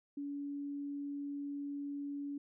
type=tone; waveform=sine; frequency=284.6 Hz; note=C#4; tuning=46 cents sharp; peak=-38 dBFS; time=0.17-2.38 s; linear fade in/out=5 ms; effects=none